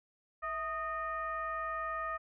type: tone with frequency modulation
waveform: sine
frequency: 1244.5 Hz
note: D#6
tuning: in tune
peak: -34 dBFS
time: 0.42-2.18 s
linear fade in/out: 20 ms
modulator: 593 Hz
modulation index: 0.85
effects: none